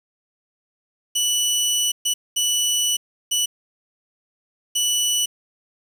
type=tone bursts at uneven times; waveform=20% pulse; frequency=2960 Hz; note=F#7; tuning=in tune; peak=-13 dBFS; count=5; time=1.15-1.92 / 2.05-2.14 / 2.36-2.97 / 3.31-3.46 / 4.75-5.26 s; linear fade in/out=10 ms; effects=7-bit